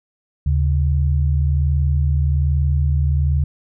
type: tone pair together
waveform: sine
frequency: 75.89 / 137.1 Hz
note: D#2 / C#3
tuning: -43 / -19 cents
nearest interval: minor seventh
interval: 1024 cents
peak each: -15 / -20 dBFS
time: 0.46-3.44 s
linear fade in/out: 5 ms
effects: none